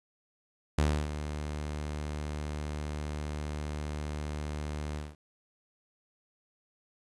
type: tone with ADSR envelope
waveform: sawtooth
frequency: 75 Hz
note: D2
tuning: 37 cents sharp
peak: -19 dBFS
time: 0.78-5.16 s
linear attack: 5 ms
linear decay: 290 ms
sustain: -11 dB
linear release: 200 ms
effects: resampled to 24000 Hz + 10-bit